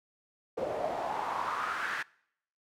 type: noise with band-pass filter sweep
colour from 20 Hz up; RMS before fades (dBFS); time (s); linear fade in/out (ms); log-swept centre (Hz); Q
pink; -34; 0.57-2.03; 10; 520 to 1700; 4.4
effects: noise-tail reverb RT60 0.7 s tail -24 dB re dry